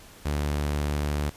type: tone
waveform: sawtooth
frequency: 73.42 Hz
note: D2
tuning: in tune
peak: -21 dBFS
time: 0.25-1.3 s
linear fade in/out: 10 ms
effects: pink hiss -49 dBFS RMS until 1.36 s + resampled to 32000 Hz